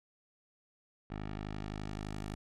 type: tone with low-pass filter sweep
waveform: 10% pulse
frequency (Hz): 51.7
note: G#1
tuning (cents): -7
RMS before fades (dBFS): -41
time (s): 1.1-2.35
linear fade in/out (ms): 5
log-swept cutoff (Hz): 2500 to 11000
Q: 0.78
effects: none